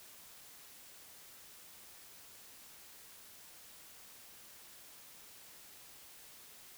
silence, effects white hiss -56 dBFS RMS until 6.77 s

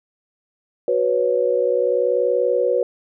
sine chord, F# suspended fourth, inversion none, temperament equal, 370 / 493.9 / 554.4 Hz, F#4 / B4 / C#5, 0 / 0 / 0 cents, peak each -23 / -18 / -21 dBFS, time 0.88-2.83 s, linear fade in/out 2 ms, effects none

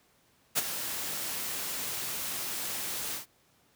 white noise with ADSR envelope, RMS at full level -25 dBFS, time 0.55-3.26 s, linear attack 28 ms, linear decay 30 ms, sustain -10 dB, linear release 120 ms, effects pink hiss -66 dBFS RMS until 3.75 s + high-pass 80 Hz 12 dB/octave

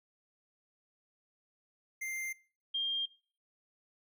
square / sine tone pair in turn, 2096 / 3204 Hz, C7 / G7, +2 / +37 cents, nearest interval perfect fifth, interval 735 cents, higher second, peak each -37 / -30 dBFS, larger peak second, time 2.01-2.33 / 2.74-3.06 s, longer neither, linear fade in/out 10 ms, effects noise-tail reverb RT60 0.4 s tail -20 dB re dry

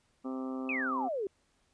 harmonic tone, 130.81 Hz, C3, in tune, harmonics 2 / 3 / 4 / 5 / 6 / 7 / 8 / 9 / 10, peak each -35 / -45 / -45 / -51 / -50 / -55 / -56 / -48 / -57 dBFS, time 0.24-1.09 s, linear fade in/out 20 ms
sine exponential sweep, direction down, 2637 to 370 Hz, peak -31 dBFS, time 0.69-1.27 s, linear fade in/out 2 ms
effects pink hiss -72 dBFS RMS until 1.73 s + resampled to 22050 Hz

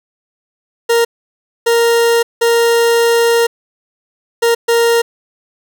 40% pulse tone bursts at uneven times, 466.2 Hz, A#4, in tune, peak -8 dBFS, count 5, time 0.89-1.05 / 1.66-2.23 / 2.41-3.47 / 4.42-4.55 / 4.68-5.02 s, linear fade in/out 10 ms, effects none

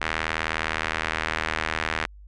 sawtooth tone with band-pass filter, 79.6 Hz, D#2, 40 cents sharp, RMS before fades -28 dBFS, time 0.01-2.06 s, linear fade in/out 0 ms, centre 1900 Hz, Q 1.5, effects added 50 Hz sine -43 dBFS peak until 2.27 s + resampled to 22050 Hz

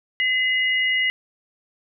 sine tone pair together, 2030 / 2880 Hz, B6 / F#7, +47 / -47 cents, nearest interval tritone, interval 606 cents, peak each -19 / -24 dBFS, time 0.2-1.1 s, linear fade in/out 0 ms, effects none

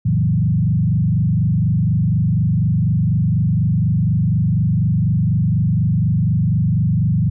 sine tone with frequency modulation, 138 Hz, C#3, 7 cents flat, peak -13 dBFS, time 0.05-7.3 s, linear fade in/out 10 ms, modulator 24.1 Hz, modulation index 1.8, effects none

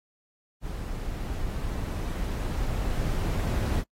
brown noise with level ramp, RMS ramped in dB -34 to -25 dBFS, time 0.61-3.84 s, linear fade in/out 50 ms, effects noise-tail reverb RT60 0.1 s tail -25 dB re dry + AAC 48 kbps

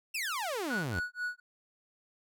sawtooth exponential sweep, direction down, 2794 to 77.5 Hz, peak -29 dBFS, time 0.14-1 s, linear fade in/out 10 ms
triangle tone with tremolo, 1467 Hz, F#6, 15 cents flat, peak -29 dBFS, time 0.7-1.4 s, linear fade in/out 5 ms, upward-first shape sine, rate 4.1 Hz, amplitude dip 100%
effects none

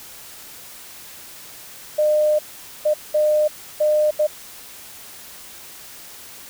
sine tone bursts at uneven times, 606 Hz, D#5, 46 cents flat, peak -14 dBFS, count 5, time 1.98-2.39 / 2.85-2.94 / 3.14-3.48 / 3.8-4.11 / 4.19-4.27 s, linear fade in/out 10 ms, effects white hiss -40 dBFS RMS until 6.49 s

